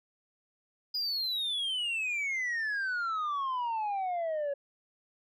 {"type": "exponential sweep", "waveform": "sine", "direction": "down", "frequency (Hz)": [4978, 554.4], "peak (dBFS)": -27, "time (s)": [0.94, 4.54], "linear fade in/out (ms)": 10, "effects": ["tanh soft clip ceiling -29 dBFS"]}